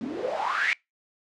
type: noise with band-pass filter sweep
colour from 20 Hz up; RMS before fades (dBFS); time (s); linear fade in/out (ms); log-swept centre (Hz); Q
white; -28; 0.01-0.73; 0; 220 to 2300; 8.8
effects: noise-tail reverb RT60 0.2 s tail -25 dB re dry + low-pass 5000 Hz 12 dB/octave